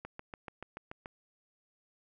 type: click train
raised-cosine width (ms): 0.5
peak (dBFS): -27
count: 8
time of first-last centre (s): 0.05-1.059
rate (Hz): 6.94
effects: none